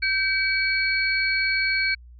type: tone cluster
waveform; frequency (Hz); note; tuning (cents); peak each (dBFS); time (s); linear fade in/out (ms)
sine; 1558 / 2281 / 4334; G6 / C#7 / C#8; -11 / +49 / -40; -26 / -22 / -28; 0.02-1.95; 10
effects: added 60 Hz sine -43 dBFS peak until 2.19 s